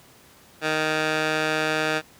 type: tone with band-pass filter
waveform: 15% pulse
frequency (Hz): 155.56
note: D#3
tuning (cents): 0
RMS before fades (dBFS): -24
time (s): 0.61-2.02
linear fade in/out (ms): 50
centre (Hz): 1900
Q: 0.7
effects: pink hiss -52 dBFS RMS until 2.19 s + high-pass 80 Hz 12 dB/octave